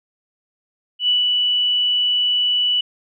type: tone with ADSR envelope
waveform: sine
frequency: 2960 Hz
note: F#7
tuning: in tune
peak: -13 dBFS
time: 0.99-2.81 s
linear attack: 94 ms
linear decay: 150 ms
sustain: -2 dB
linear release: 6 ms
effects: none